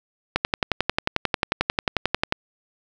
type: click train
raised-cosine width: 0.3 ms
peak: -3 dBFS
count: 23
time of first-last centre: 0.36-2.324 s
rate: 11.2 Hz
effects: none